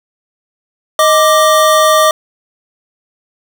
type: tone pair together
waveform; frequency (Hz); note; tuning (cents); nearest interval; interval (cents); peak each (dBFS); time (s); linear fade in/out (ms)
square; 625 / 1179.8; D#5 / D6; +8 / +8; major seventh; 1100; -10; 0.99-2.11; 2
effects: none